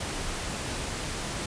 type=noise; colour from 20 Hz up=pink; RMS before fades=-33 dBFS; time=0-1.46 s; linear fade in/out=5 ms; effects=resampled to 22050 Hz